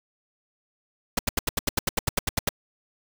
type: noise bursts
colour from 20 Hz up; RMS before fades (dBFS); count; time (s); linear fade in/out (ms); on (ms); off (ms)
pink; -23; 14; 1.17-2.491; 5; 21; 79
effects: none